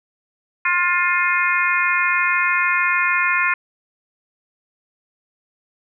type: harmonic tone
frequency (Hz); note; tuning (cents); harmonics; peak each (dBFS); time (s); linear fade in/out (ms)
353.6; F4; +22; 3 / 4 / 5 / 6 / 7; -22 / -22 / -22 / -22 / -22; 0.65-3.54; 5
effects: none